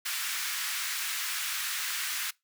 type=high-pass noise; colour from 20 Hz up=pink; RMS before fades=-33 dBFS; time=0.05-2.31 s; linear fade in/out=10 ms; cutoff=1400 Hz; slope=24 dB/octave; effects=noise-tail reverb RT60 0.2 s tail -23 dB re dry